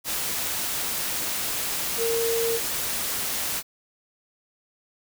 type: tone in noise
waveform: sine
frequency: 460.2 Hz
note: A#4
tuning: 22 cents flat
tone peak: -23 dBFS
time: 1.97-2.6 s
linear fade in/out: 50 ms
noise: white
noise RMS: -28 dBFS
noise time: 0.04-3.63 s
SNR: +2 dB
effects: none